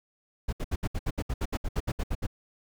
brown noise bursts, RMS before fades -28 dBFS, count 16, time 0.48-2.268 s, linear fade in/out 10 ms, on 48 ms, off 68 ms, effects none

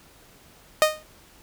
sawtooth tone with exponential decay, 618 Hz, D#5, 12 cents flat, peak -8 dBFS, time 0.82-1.03 s, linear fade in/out 0 ms, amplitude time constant 45 ms, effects pink hiss -53 dBFS RMS until 1.42 s

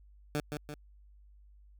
15% pulse tone with echo, 148.6 Hz, D3, 21 cents sharp, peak -24 dBFS, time 0.35-0.4 s, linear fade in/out 0 ms, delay 170 ms, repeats 2, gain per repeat -5 dB, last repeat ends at 0.74 s, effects added 50 Hz sine -55 dBFS peak until 1.79 s

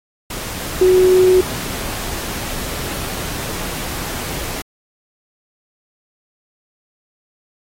sine tone in noise, 369.4 Hz, F#4, 3 cents flat, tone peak -8 dBFS, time 0.81-1.41 s, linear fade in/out 5 ms, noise pink, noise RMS -26 dBFS, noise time 0.3-4.62 s, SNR +15 dB, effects AAC 48 kbps

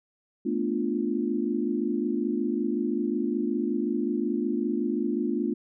sine chord, B half-diminished seventh, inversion third, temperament equal with one note detuned, 220 / 245.4 / 293.7 / 349.2 Hz, A3 / B3 / D4 / F4, 0 / -11 / 0 / 0 cents, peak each -30 dBFS, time 0.45-5.54 s, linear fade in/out 10 ms, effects none

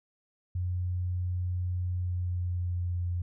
sine tone with pitch glide, 90 to 88.1 Hz, F#2 to F2, -47 to +16 cents, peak -28 dBFS, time 0.55-3.22 s, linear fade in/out 5 ms, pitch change -37 cents, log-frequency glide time 1.81-3.05 s, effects none

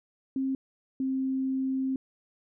sine tone pair in turn, 266.7 / 264.4 Hz, C4 / C4, +33 / +18 cents, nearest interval unison, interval 15 cents, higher first, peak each -26 dBFS, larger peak neither, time 0.36-0.55 / 1-1.96 s, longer second, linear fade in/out 2 ms, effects none

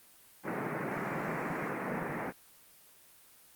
pink band-pass noise, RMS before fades -36 dBFS, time 0.43-2.33 s, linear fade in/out 50 ms, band 140 to 2200 Hz, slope 48 dB/octave, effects white hiss -59 dBFS RMS until 3.55 s + Opus 32 kbps

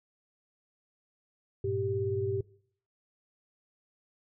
sine tone cluster, 100.8 / 119.2 / 391.4 Hz, G2 / A#2 / G4, +49 / +39 / -3 cents, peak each -34 / -37 / -30 dBFS, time 1.64-2.41 s, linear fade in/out 5 ms, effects noise-tail reverb RT60 0.6 s tail -21 dB re dry

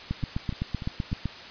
two click trains, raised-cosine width 5 ms, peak -23 / -15 dBFS, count 4 / 10, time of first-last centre 0.23-1.118 / 0.11-1.256 s, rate 3.38 / 7.85 Hz, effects white hiss -42 dBFS RMS until 1.5 s + resampled to 11025 Hz

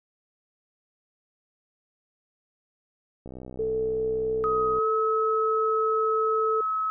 click train, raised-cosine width 2 ms, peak -27 dBFS, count 98, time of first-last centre 3.26-4.785 s, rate 63.6 Hz
sine tone, 441.4 Hz, A4, 5 cents sharp, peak -24 dBFS, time 3.59-6.61 s, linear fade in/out 5 ms
sine tone with pitch glide, 1260 to 1287.2 Hz, D#6 to E6, +21 to -42 cents, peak -24 dBFS, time 4.44-6.9 s, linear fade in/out 0 ms, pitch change +37 cents, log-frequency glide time 4.73-4.86 s
effects none

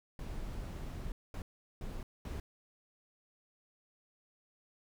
brown noise bursts at uneven times, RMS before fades -41 dBFS, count 4, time 0.19-1.12 / 1.34-1.42 / 1.81-2.03 / 2.25-2.4 s, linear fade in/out 2 ms, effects none

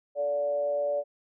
sine tone with frequency modulation, 578 Hz, D5, 28 cents flat, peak -25 dBFS, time 0.15-1.04 s, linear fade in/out 50 ms, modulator 141 Hz, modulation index 0.41, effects none

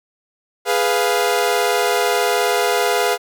sawtooth chord, F diminished, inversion first, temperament equal, 415.3 / 493.9 / 698.5 Hz, Ab4 / Cb5 / F5, 0 / 0 / 0 cents, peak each -16 dBFS, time 0.65-3.18 s, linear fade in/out 50 ms, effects none

